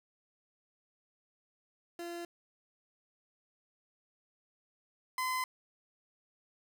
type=tone pair in turn; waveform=30% pulse; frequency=343.4 / 1023.1 Hz; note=F4 / C6; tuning=-29 / -39 cents; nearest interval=octave + perfect fifth; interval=1890 cents; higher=second; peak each=-37 / -29 dBFS; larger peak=second; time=1.99-2.25 / 5.18-5.44 s; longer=neither; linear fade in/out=2 ms; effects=none